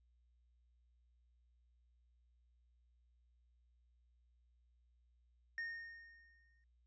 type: tone with exponential decay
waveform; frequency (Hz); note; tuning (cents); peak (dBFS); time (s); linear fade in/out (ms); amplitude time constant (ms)
triangle; 1841; A#6; -22; -37; 5.58-6.64; 1; 230
effects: added 60 Hz sine -70 dBFS peak until 6.86 s + resampled to 16000 Hz